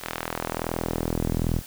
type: tone with band-pass filter sweep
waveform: sawtooth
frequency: 41.24 Hz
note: E1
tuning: 2 cents sharp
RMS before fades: -28 dBFS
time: 0-1.62 s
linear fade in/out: 50 ms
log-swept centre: 2100 to 140 Hz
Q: 0.71
effects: white hiss -43 dBFS RMS until 1.66 s